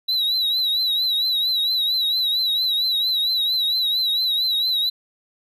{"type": "tone with vibrato", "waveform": "triangle", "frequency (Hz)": 3923, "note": "B7", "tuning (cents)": -12, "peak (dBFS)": -17, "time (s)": [0.08, 4.9], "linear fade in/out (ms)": 10, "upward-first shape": "triangle", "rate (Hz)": 4.4, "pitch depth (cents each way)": 88, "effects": []}